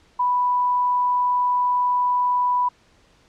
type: tone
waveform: sine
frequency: 987.8 Hz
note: B5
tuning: in tune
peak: -17 dBFS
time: 0.19-2.69 s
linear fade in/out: 10 ms
effects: pink hiss -57 dBFS RMS until 3.28 s + low-pass 6000 Hz 12 dB/octave